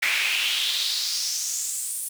brown noise with high-pass filter sweep, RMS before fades -26 dBFS, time 0.02-2.09 s, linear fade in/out 10 ms, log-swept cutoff 2100 to 10000 Hz, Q 3.8, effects none

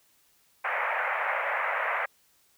white band-pass noise, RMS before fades -29 dBFS, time 0.64-2.06 s, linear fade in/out 10 ms, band 540 to 2200 Hz, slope 48 dB/octave, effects white hiss -65 dBFS RMS until 2.57 s

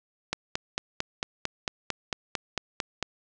click train, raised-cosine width 0.2 ms, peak -10 dBFS, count 13, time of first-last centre 0.33-3.027 s, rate 4.45 Hz, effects resampled to 22050 Hz + 8-bit

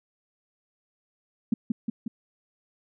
sine tone with echo, 227.3 Hz, A#3, 43 cents flat, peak -18 dBFS, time 1.52-1.54 s, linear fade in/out 5 ms, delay 180 ms, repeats 3, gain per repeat -3 dB, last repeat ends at 2.08 s, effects none

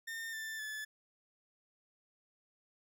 40% pulse tone with pitch steps, 1817 / 1773.4 / 1730.9 Hz, A#6 / A6 / A6, -45 / +13 / -29 cents, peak -39 dBFS, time 0.07-0.85 s, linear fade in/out 10 ms, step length 260 ms, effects none

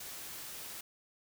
white noise, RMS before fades -45 dBFS, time 0-0.81 s, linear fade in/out 5 ms, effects none

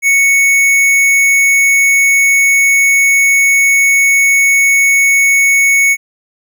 sine tone with tanh clipping, 2217 Hz, C#7, in tune, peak -8 dBFS, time 0.02-5.97 s, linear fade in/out 50 ms, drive 18 dB, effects none

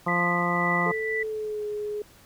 harmonic tone, 174.61 Hz, F3, in tune, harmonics 1 / 2 / 3 / 4 / 5 / 6 / 7, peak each -28 / -33 / -33 / -32 / -33 / -30 / -30 dBFS, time 0.06-0.92 s, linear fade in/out 10 ms
sine tone with tremolo, 1975.5 Hz, B6, in tune, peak -24 dBFS, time 0.08-1.23 s, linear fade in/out 5 ms, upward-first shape triangle, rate 1.9 Hz, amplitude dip 55%
sine tone with pitch glide, 440 to 418.7 Hz, A4 to G#4, 0 to +14 cents, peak -28 dBFS, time 0.86-2.02 s, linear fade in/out 2 ms, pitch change -86 cents, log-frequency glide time 1.17-1.67 s
effects pink hiss -54 dBFS RMS until 2.25 s

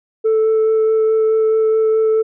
sine tone with vibrato, 440 Hz, A4, in tune, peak -9 dBFS, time 0.24-2.23 s, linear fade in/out 20 ms, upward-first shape sine, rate 4.7 Hz, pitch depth 8 cents each way, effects tanh soft clip ceiling -10 dBFS

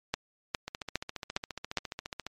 two click trains, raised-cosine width 0.2 ms, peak -19 / -11 dBFS, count 24 / 5, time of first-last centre 0.68-2.266 / 0.14-1.773 s, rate 14.5 / 2.45 Hz, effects MP3 64 kbps

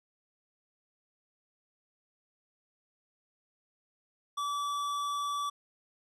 sine tone with tanh clipping, 1153 Hz, D6, 32 cents flat, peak -33 dBFS, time 4.37-5.5 s, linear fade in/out 10 ms, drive 16 dB, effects resampled to 32000 Hz

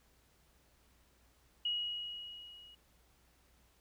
sine tone with level ramp, 2900 Hz, F#7, 35 cents flat, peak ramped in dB -31 to -55 dBFS, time 1.65-2.75 s, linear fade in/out 5 ms, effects added 60 Hz sine -70 dBFS peak until 3.8 s + pink hiss -70 dBFS RMS until 3.8 s

